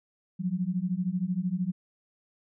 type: beating tone pair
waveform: sine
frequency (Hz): 174.61 / 187.61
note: F3 / F#3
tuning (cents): 0 / +24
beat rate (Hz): 13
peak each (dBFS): -30 / -29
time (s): 0.39-1.72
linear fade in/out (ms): 20
effects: none